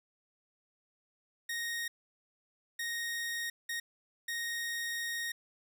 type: tone bursts at uneven times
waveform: sawtooth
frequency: 1864.7 Hz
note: A#6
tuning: in tune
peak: -31 dBFS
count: 4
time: 1.49-1.88 / 2.79-3.5 / 3.69-3.8 / 4.28-5.32 s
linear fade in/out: 5 ms
effects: none